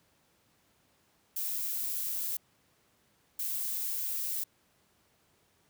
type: noise bursts at uneven times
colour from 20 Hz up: violet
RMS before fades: -34 dBFS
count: 2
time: 1.36-2.37 / 3.39-4.44 s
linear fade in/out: 5 ms
effects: pink hiss -69 dBFS RMS until 5.69 s + high-pass 80 Hz 12 dB/octave